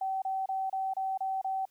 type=tone bursts; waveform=sine; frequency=767 Hz; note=G5; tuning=38 cents flat; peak=-29 dBFS; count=7; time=0.01-1.654 s; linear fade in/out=5 ms; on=210 ms; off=29 ms; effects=white hiss -71 dBFS RMS until 1.7 s